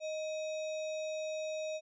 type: tone with sample-and-hold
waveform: sine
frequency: 622.3 Hz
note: D#5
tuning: in tune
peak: -35 dBFS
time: 0-1.81 s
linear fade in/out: 50 ms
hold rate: 3150 Hz
effects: resampled to 16000 Hz